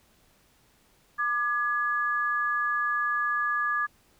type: tone pair together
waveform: sine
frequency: 1196 / 1685.5 Hz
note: D6 / G#6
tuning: +31 / +25 cents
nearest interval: tritone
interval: 594 cents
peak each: -27 dBFS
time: 1.18-3.87 s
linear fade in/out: 20 ms
effects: pink hiss -63 dBFS RMS until 4.19 s